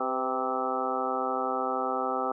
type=harmonic tone with a mistuned harmonic; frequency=130.5 Hz; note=C3; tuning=4 cents flat; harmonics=2 / 3 / 4 / 5 / 6 / 7 / 8 / 9 / 10; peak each=-37 / -36 / -34 / -38 / -32 / -41 / -43 / -35 / -33 dBFS; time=0-2.32 s; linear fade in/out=5 ms; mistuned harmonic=4; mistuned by=-42 cents; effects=none